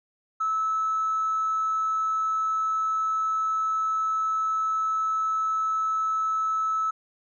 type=tone with hard clipping; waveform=triangle; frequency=1304 Hz; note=E6; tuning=19 cents flat; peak=-23 dBFS; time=0.4-6.91 s; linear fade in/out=10 ms; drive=3 dB; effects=resampled to 16000 Hz